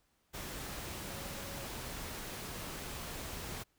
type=tone in noise; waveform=sine; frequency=554.4 Hz; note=C#5; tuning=in tune; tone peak=-51 dBFS; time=1.07-1.69 s; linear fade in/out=20 ms; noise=pink; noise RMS=-43 dBFS; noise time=0.33-3.64 s; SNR=-11 dB; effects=pink hiss -75 dBFS RMS until 3.78 s